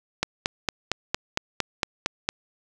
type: click train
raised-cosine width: 0.2 ms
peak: -5 dBFS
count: 10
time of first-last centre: 0.23-2.289 s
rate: 4.37 Hz
effects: none